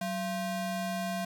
square ring-modulated tone, 435.3 Hz, A4, 19 cents flat, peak -29 dBFS, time 0.01-1.25 s, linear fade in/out 5 ms, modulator 248 Hz, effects none

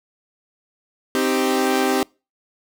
sawtooth chord, C minor, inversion none, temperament equal, 261.6 / 311.1 / 392 Hz, C4 / Eb4 / G4, 0 / 0 / 0 cents, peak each -17 / -21 / -17 dBFS, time 1.15-2.03 s, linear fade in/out 0 ms, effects noise-tail reverb RT60 0.3 s tail -26 dB re dry

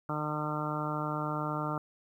harmonic tone, 151.2 Hz, D#3, 49 cents flat, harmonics 1 / 2 / 3 / 4 / 5 / 6 / 7 / 8 / 9, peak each -36 / -38 / -44 / -40 / -43 / -40 / -44 / -38 / -40 dBFS, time 0.09-1.78 s, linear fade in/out 2 ms, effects 11-bit

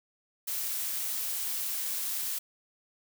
blue noise, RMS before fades -33 dBFS, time 0.47-2.39 s, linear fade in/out 10 ms, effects none

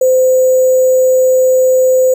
sine tone with sample-and-hold, 515 Hz, C5, 28 cents flat, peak -6 dBFS, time 0.01-2.14 s, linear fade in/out 5 ms, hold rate 7350 Hz, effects none

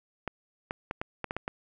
clicks, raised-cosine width 0.5 ms, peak -17 dBFS, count 8, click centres 0.277 / 0.709 / 0.911 / 1.015 / 1.243 / 1.309 / 1.366 / 1.479 s, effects none

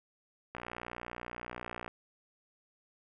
click train, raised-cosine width 0.5 ms, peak -25 dBFS, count 81, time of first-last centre 0.55-1.879 s, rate 60.2 Hz, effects none

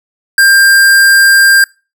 square tone, 1594 Hz, G6, 28 cents sharp, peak -4 dBFS, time 0.38-1.64 s, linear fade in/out 2 ms, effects noise-tail reverb RT60 0.3 s tail -24 dB re dry

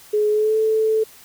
sine tone with pitch glide, 421.8 to 438.4 Hz, G#4 to A4, +27 to -6 cents, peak -15 dBFS, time 0.13-1.04 s, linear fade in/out 10 ms, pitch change +67 cents, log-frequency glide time 0.3-0.57 s, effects white hiss -46 dBFS RMS until 1.24 s

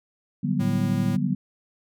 sine chord, G major seventh, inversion second, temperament just, 147 / 183.75 / 196 / 245 Hz, D3 / F#3 / G3 / B3, +2 / -12 / 0 / -14 cents, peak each -27 dBFS, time 0.43-1.35 s, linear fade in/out 10 ms
square tone, 110 Hz, A2, in tune, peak -28 dBFS, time 0.59-1.17 s, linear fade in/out 20 ms
effects none

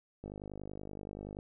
click train, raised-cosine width 2 ms, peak -30 dBFS, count 59, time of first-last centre 0.24-1.389 s, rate 50.5 Hz, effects none

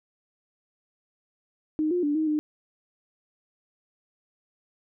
sine tone with pitch steps, 309 / 355.4 / 292.4 / 313.9 / 302.9 Hz, D#4 / F4 / D4 / D#4 / D#4, -12 / +30 / -7 / +15 / -46 cents, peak -22 dBFS, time 1.79-2.39 s, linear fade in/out 0 ms, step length 120 ms, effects none

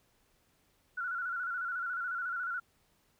sine tone with vibrato, 1428 Hz, F6, 38 cents sharp, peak -33 dBFS, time 0.97-2.6 s, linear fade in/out 10 ms, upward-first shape square, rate 14 Hz, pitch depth 60 cents each way, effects pink hiss -71 dBFS RMS until 3.19 s

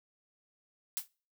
blue noise with exponential decay, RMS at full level -30 dBFS, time 0.97-1.08 s, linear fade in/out 0 ms, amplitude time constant 22 ms, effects noise-tail reverb RT60 0.4 s tail -25 dB re dry

